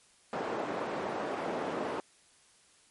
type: band-pass noise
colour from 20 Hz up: white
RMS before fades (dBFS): -35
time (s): 0.33-2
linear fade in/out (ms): 0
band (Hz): 260 to 740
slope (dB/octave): 12
effects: white hiss -63 dBFS RMS until 2.9 s + MP3 48 kbps